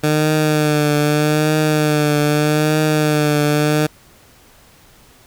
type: tone with vibrato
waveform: 15% pulse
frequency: 151.2 Hz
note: D#3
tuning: 49 cents flat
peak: -7 dBFS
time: 0.03-3.87 s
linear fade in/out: 10 ms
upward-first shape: triangle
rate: 0.81 Hz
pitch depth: 42 cents each way
effects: pink hiss -48 dBFS RMS until 5.26 s